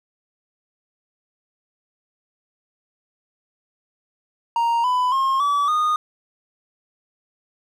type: tone with pitch steps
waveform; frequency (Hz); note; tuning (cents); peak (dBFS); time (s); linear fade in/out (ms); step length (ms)
triangle; 932.3 / 999.2 / 1070.9 / 1147.8 / 1230.2; A#5 / B5 / C6 / D6 / D#6; 0 / +20 / +40 / -40 / -20; -15; 4.56-5.96; 2; 280
effects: none